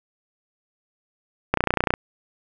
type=click train; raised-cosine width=0.5 ms; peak=-3 dBFS; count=13; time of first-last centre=1.54-1.939 s; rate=30.1 Hz; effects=none